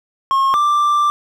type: tone pair in turn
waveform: triangle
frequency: 1080 / 1178.7 Hz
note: C#6 / D6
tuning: -45 / +6 cents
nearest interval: major second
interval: 151 cents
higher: second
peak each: -10 dBFS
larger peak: neither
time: 0.31-0.54 / 0.54-1.1 s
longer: second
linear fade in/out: 0 ms
effects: none